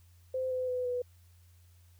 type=tone with pitch steps; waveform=sine; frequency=517 / 509 / 501.1 / 493.4 Hz; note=C5 / C5 / B4 / B4; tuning=-21 / -48 / +25 / -2 cents; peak=-30 dBFS; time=0.34-1.02 s; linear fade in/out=5 ms; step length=170 ms; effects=added 87 Hz sine -57 dBFS peak until 1.99 s + white hiss -69 dBFS RMS until 1.99 s